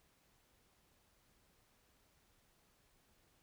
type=silence; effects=pink hiss -73 dBFS RMS until 3.42 s